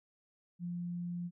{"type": "tone", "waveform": "sine", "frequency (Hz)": 174.61, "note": "F3", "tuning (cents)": 0, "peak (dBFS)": -36, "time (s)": [0.59, 1.31], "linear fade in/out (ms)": 50, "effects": []}